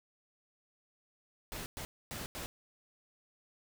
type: noise bursts at uneven times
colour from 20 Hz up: pink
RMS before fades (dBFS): -42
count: 4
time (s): 1.52-1.66 / 1.77-1.85 / 2.11-2.26 / 2.35-2.46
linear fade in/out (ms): 0
effects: none